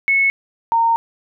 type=tone pair in turn; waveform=sine; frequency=2198 / 919.4 Hz; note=C#7 / A#5; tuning=-15 / -24 cents; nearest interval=octave + minor third; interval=1509 cents; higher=first; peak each=-12 dBFS; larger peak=neither; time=0.08-0.3 / 0.72-0.96 s; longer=second; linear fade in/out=0 ms; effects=none